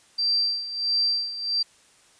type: tone with tremolo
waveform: sine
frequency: 4699 Hz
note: D8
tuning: in tune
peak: -19 dBFS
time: 0.18-1.63 s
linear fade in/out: 10 ms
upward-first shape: sine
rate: 1.5 Hz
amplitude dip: 75%
effects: white hiss -57 dBFS RMS until 2.19 s + resampled to 22050 Hz